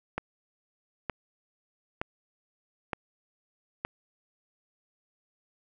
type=click train; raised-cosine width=0.5 ms; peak=-15 dBFS; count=5; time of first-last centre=0.18-3.85 s; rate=1.09 Hz; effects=none